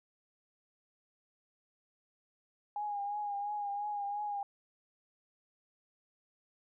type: tone with vibrato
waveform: sine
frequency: 820 Hz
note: G#5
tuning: 22 cents flat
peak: -34 dBFS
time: 2.76-4.43 s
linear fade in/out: 2 ms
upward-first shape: triangle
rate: 2.9 Hz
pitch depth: 43 cents each way
effects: none